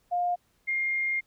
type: tone pair in turn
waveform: sine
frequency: 708 / 2122 Hz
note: F5 / C7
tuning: +23 / +24 cents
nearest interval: octave + perfect fifth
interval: 1901 cents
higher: second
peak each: -24 / -25 dBFS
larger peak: first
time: 0.11-0.36 / 0.67-1.21 s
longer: second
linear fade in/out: 20 ms
effects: pink hiss -69 dBFS RMS until 1.26 s